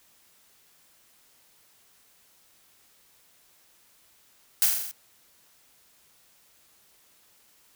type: noise with echo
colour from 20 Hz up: blue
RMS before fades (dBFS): -20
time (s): 4.62-4.66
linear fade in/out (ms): 0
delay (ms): 42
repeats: 6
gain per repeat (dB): -3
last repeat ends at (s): 4.912
effects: white hiss -61 dBFS RMS until 7.75 s